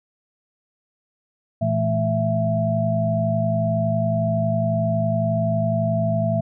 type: tone cluster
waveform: sine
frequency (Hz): 114.8 / 166.6 / 216.7 / 664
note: A#2 / E3 / A3 / E5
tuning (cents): -26 / +19 / -26 / +12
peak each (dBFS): -23 / -25 / -26 / -22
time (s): 1.61-6.41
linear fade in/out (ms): 10
effects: none